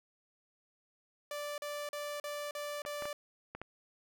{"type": "tone bursts", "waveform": "sawtooth", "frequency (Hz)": 586, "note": "D5", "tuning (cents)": -4, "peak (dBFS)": -34, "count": 6, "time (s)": [1.31, 3.13], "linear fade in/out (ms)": 2, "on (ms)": 270, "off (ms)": 40}
{"type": "clicks", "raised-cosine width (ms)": 0.5, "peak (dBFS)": -27, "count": 5, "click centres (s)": [2.851, 3.023, 3.055, 3.55, 3.616]}
{"effects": []}